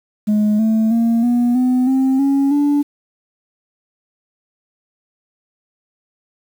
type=tone with pitch steps; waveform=sine; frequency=210.8 / 220.5 / 230.7 / 241.3 / 252.4 / 264.1 / 276.2 / 289 Hz; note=G#3 / A3 / A#3 / B3 / B3 / C4 / C#4 / D4; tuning=+26 / +4 / -18 / -40 / +38 / +16 / -6 / -28 cents; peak=-9 dBFS; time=0.27-2.83 s; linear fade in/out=20 ms; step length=320 ms; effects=tanh soft clip ceiling -11 dBFS + 7-bit